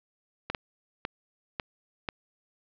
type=clicks; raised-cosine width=0.3 ms; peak=-14 dBFS; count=5; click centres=0.5 / 0.548 / 1.051 / 1.598 / 2.088 s; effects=low-pass 4000 Hz 12 dB/octave